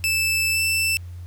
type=tone with pitch glide; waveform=sawtooth; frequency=2637 to 2660 Hz; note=E7 to E7; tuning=0 to +15 cents; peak=-16 dBFS; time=0.04-0.97 s; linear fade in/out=0 ms; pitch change=+15 cents; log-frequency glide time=0.52-0.61 s; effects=added 88 Hz sine -33 dBFS peak until 1.26 s + pink hiss -56 dBFS RMS until 1.26 s